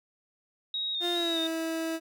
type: tone with vibrato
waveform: sine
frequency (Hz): 3729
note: A#7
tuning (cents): 0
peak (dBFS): -29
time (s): 0.74-1.47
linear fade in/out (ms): 2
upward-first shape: square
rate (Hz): 2.4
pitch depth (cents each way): 28
type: tone with pitch glide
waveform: 30% pulse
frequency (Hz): 348.8 to 325.4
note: F4 to E4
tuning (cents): -2 to -22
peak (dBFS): -27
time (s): 1-2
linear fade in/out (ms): 50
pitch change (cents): -120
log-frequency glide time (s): 1.13-1.41
effects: none